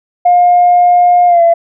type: tone with pitch glide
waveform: sine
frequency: 710 to 676.8 Hz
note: F5 to E5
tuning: +28 to +45 cents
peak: -3 dBFS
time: 0.25-1.54 s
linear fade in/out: 10 ms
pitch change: -83 cents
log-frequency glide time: 1.27-1.42 s
effects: tanh soft clip ceiling 0 dBFS